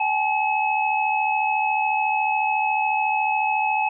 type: tone cluster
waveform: sine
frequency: 780 / 854 / 2575 Hz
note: G5 / G#5 / E7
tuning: -9 / +48 / -41 cents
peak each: -26 / -21 / -25 dBFS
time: 0-3.89 s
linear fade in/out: 5 ms
effects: none